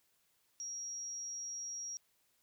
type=tone; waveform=sine; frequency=5660 Hz; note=F8; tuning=22 cents sharp; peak=-40 dBFS; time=0.6-1.97 s; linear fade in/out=0 ms; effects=white hiss -75 dBFS RMS until 2.42 s